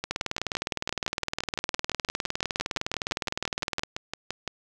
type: two click trains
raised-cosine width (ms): 0.2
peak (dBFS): -10 / -13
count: 74 / 27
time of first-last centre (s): 0.11-3.834 / 0.04-4.477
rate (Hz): 19.6 / 5.86
effects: none